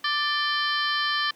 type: harmonic tone with a mistuned harmonic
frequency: 588 Hz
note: D5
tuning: 2 cents sharp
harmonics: 2 / 3 / 4 / 5 / 6 / 7 / 8 / 9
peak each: -28 / -27 / -39 / -29 / -41 / -33 / -35 / -39 dBFS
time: 0.04-1.31 s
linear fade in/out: 5 ms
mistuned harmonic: 5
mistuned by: +88 cents
effects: pink hiss -56 dBFS RMS until 1.35 s + high-pass 200 Hz 12 dB/octave